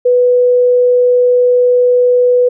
sine tone, 493.9 Hz, B4, in tune, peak -6 dBFS, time 0.05-2.49 s, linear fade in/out 10 ms, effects none

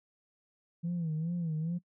sine tone with vibrato, 164.81 Hz, E3, in tune, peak -29 dBFS, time 0.83-1.79 s, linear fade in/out 20 ms, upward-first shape sine, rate 2.4 Hz, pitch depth 110 cents each way, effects noise-tail reverb RT60 0.1 s tail -23 dB re dry + tanh soft clip ceiling -28 dBFS

